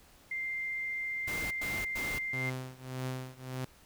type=tone; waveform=sine; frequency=2095 Hz; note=C7; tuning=2 cents sharp; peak=-33 dBFS; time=0.31-2.5 s; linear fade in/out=5 ms
type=noise bursts; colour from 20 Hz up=pink; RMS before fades=-40 dBFS; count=3; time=1.27-2.19 s; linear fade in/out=10 ms; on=240 ms; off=100 ms
type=tone with tremolo; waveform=sawtooth; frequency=129.1 Hz; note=C3; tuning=23 cents flat; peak=-29 dBFS; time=2.33-3.65 s; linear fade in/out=5 ms; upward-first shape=triangle; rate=1.7 Hz; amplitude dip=95%
effects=pink hiss -60 dBFS RMS until 3.85 s